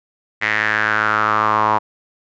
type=tone with band-pass filter sweep; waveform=sawtooth; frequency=107.5 Hz; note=A2; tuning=40 cents flat; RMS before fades=-17 dBFS; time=0.41-1.79 s; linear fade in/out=20 ms; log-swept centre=2000 to 970 Hz; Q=5.2; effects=resampled to 16000 Hz